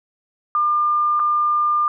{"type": "tone with dropouts", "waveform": "sine", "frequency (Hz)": 1200, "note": "D6", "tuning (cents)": 37, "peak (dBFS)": -15, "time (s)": [0.55, 1.88], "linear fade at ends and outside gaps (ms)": 1, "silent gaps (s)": [1.195, 1.199], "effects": []}